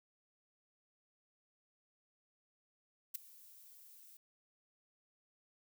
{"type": "noise with ADSR envelope", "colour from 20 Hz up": "violet", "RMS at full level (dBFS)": -36, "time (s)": [3.14, 4.17], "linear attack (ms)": 13, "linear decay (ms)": 8, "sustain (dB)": -23, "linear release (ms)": 4, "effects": []}